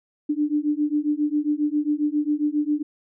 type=beating tone pair; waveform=sine; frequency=293.7 / 301.1 Hz; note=D4 / D4; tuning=0 / +43 cents; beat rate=7.4 Hz; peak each=-23 dBFS; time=0.29-2.83 s; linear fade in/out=10 ms; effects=none